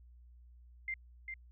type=tone with echo; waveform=sine; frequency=2093 Hz; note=C7; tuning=in tune; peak=-35 dBFS; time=0.88-0.94 s; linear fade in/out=2 ms; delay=400 ms; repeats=1; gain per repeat=-5 dB; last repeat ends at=1.34 s; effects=added 60 Hz sine -55 dBFS peak until 1.51 s